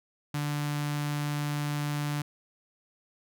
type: tone with notch filter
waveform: sawtooth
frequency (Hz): 146.83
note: D3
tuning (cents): 0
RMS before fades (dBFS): -31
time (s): 0.34-2.22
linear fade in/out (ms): 5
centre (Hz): 480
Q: 1.2
effects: none